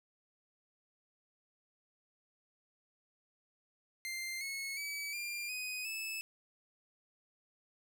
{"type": "tone with pitch steps", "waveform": "sawtooth", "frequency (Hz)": [2093, 2188, 2288, 2392, 2501, 2614], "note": ["C7", "C#7", "D7", "D7", "D#7", "E7"], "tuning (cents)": [0, -23, -46, 31, 8, -15], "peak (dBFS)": -35, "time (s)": [4.05, 6.21], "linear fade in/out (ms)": 0, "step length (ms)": 360, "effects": []}